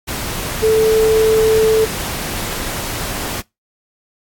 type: tone in noise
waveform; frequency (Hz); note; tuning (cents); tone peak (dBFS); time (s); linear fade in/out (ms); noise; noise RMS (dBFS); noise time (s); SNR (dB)
sine; 440; A4; 0; -9; 0.62-1.86; 20; pink; -23; 0.07-3.42; +11
effects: noise-tail reverb RT60 0.2 s tail -23 dB re dry + AAC 64 kbps